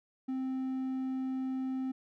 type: tone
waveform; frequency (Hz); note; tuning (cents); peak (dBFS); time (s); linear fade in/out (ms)
triangle; 261.6; C4; 0; -30; 0.28-1.92; 10
effects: none